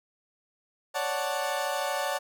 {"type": "chord", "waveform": "30% pulse", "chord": "D major seventh", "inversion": "third", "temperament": "equal", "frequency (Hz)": [554.4, 587.3, 740, 880], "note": ["C#5", "D5", "F#5", "A5"], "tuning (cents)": [0, 0, 0, 0], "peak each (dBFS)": -31, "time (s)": [0.94, 2.19], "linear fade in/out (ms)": 20, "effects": []}